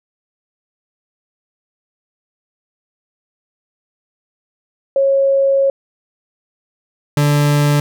sine / 40% pulse tone pair in turn, 547 / 146.14 Hz, C#5 / D3, -23 / -8 cents, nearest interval octave + major seventh, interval 2285 cents, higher first, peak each -10 dBFS, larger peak neither, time 4.96-5.7 / 7.17-7.8 s, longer first, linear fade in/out 2 ms, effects none

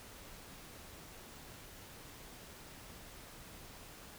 silence, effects pink hiss -53 dBFS RMS until 4.18 s

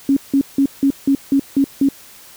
sine tone bursts, 275.4 Hz, C#4, 11 cents flat, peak -10 dBFS, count 8, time 0.09-1.888 s, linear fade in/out 2 ms, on 76 ms, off 170 ms, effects white hiss -42 dBFS RMS until 2.36 s

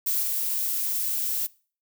violet noise with level steps, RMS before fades -25 / -27 dBFS, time 0.06-1.47 s, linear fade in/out 10 ms, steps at 0.22 s, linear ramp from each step 10 ms, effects noise-tail reverb RT60 0.4 s tail -22 dB re dry

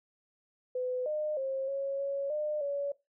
sine tone with pitch steps, 504 / 608 / 535 / 550 / 556 / 603 / 566 Hz, B4 / D#5 / C5 / C#5 / C#5 / D5 / C#5, +35 / -40 / +38 / -14 / +5 / +46 / +36 cents, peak -30 dBFS, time 0.75-2.92 s, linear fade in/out 5 ms, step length 310 ms, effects noise-tail reverb RT60 0.2 s tail -18 dB re dry

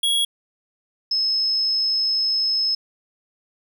square / sine tone pair in turn, 3322 / 5188 Hz, G#7 / E8, 0 / -28 cents, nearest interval minor sixth, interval 772 cents, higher second, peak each -18 dBFS, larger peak neither, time 0.03-0.25 / 1.11-2.75 s, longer second, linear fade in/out 5 ms, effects 9-bit

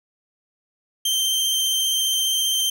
sawtooth tone with vibrato, 3136 Hz, G7, in tune, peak -16 dBFS, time 1.05-2.7 s, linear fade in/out 5 ms, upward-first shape triangle, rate 15 Hz, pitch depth 16 cents each way, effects none

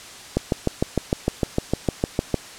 click train, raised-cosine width 2 ms, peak -5 dBFS, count 14, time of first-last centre 0.37-2.343 s, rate 6.59 Hz, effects white hiss -40 dBFS RMS until 2.58 s + low-pass 8000 Hz 12 dB/octave

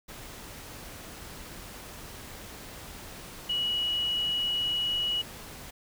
sine tone in noise, 2925 Hz, F#7, 21 cents flat, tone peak -26 dBFS, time 3.49-5.22 s, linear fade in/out 10 ms, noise pink, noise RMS -44 dBFS, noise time 0.08-5.71 s, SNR +15 dB, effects none

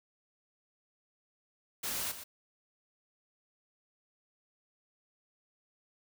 white noise with echo, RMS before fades -36 dBFS, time 1.83-2.12 s, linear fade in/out 10 ms, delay 120 ms, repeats 1, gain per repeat -10 dB, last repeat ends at 2.24 s, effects none

